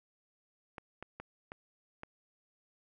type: clicks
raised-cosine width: 0.5 ms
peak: -28 dBFS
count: 5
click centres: 0.782 / 1.026 / 1.2 / 1.519 / 2.034 s
effects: none